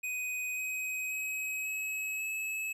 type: tone with pitch steps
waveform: square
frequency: 2500 / 2522 / 2544 / 2566 / 2588 Hz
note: D#7 / D#7 / D#7 / E7 / E7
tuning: +8 / +23 / +38 / -47 / -32 cents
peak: -34 dBFS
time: 0.03-2.73 s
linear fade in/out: 10 ms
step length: 540 ms
effects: none